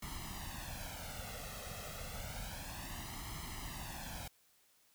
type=noise with flanger; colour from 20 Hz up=pink; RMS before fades=-45 dBFS; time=0.02-4.28 s; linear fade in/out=5 ms; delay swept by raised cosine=0.97 to 1.55 ms; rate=0.3 Hz; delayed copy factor=+0.8; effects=white hiss -70 dBFS RMS until 4.94 s